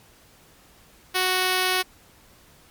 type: tone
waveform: 5% pulse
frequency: 370 Hz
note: F#4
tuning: in tune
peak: -9 dBFS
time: 1.14-1.83 s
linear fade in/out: 20 ms
effects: pink hiss -54 dBFS RMS until 2.7 s + MP3 96 kbps